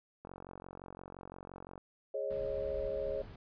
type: click train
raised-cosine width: 1 ms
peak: -33 dBFS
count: 71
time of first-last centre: 0.25-1.778 s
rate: 45.8 Hz
type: chord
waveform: sine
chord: Ab suspended fourth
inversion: none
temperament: equal with one note detuned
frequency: 415.3 / 548 / 622.3 Hz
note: Ab4 / Db5 / Eb5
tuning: 0 / -20 / 0 cents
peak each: -40 / -36 / -40 dBFS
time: 2.14-3.22 s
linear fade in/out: 5 ms
type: noise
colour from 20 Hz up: brown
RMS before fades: -47 dBFS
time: 2.3-3.36 s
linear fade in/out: 5 ms
effects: resampled to 11025 Hz